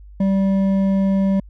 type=tone with hard clipping; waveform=sine; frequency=194.2 Hz; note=G3; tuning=16 cents flat; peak=-16 dBFS; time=0.2-1.4 s; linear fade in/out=5 ms; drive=7 dB; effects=added 50 Hz sine -38 dBFS peak until 1.49 s